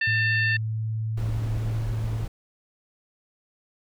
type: harmonic tone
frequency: 894 Hz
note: A5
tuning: 27 cents sharp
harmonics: 2 / 3 / 4 / 5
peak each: -22 / -29 / -40 / -37 dBFS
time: 0.01-0.57 s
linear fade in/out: 5 ms
type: tone with pitch glide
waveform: sine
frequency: 110 to 110.96 Hz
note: A2 to A2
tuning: 0 to +15 cents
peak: -25 dBFS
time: 0.07-2.25 s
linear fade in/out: 5 ms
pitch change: +15 cents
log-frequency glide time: 0.56-1.76 s
type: noise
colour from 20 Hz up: brown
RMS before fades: -33 dBFS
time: 1.17-2.28 s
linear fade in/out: 5 ms
effects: none